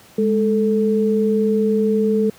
sine tone pair together, 207.7 / 439.8 Hz, G#3 / A4, 0 / -1 cents, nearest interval octave + minor second, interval 1299 cents, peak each -17 dBFS, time 0.18-2.3 s, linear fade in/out 5 ms, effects pink hiss -47 dBFS RMS until 2.38 s + high-pass 100 Hz 12 dB/octave

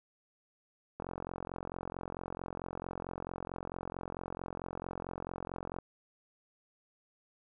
click train, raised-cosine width 1 ms, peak -25 dBFS, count 214, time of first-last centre 1-5.787 s, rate 44.5 Hz, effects none

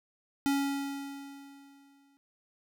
square tone with exponential decay, 278.6 Hz, C#4, 9 cents sharp, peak -25 dBFS, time 0.46-2.17 s, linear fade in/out 0 ms, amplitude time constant 370 ms, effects none

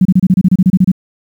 sine tone bursts, 185 Hz, F#3, in tune, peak -4 dBFS, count 13, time 0.01-0.917 s, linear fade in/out 5 ms, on 43 ms, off 29 ms, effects 7-bit

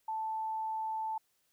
sine tone, 880 Hz, A5, in tune, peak -33 dBFS, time 0.08-1.18 s, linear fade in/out 5 ms, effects white hiss -75 dBFS RMS until 1.52 s

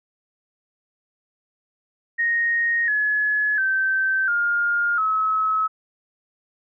sine tone with pitch steps, 1864.7 / 1700.1 / 1550 / 1413.2 / 1288.4 Hz, A#6 / G#6 / G6 / F6 / E6, 0 / +40 / -20 / +20 / -40 cents, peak -18 dBFS, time 2.18-5.68 s, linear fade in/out 20 ms, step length 700 ms, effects none

